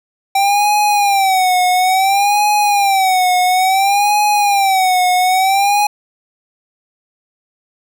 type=tone with vibrato; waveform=square; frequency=779 Hz; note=G5; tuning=11 cents flat; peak=-11 dBFS; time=0.35-5.87 s; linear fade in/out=5 ms; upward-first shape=sine; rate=0.58 Hz; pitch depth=120 cents each way; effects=none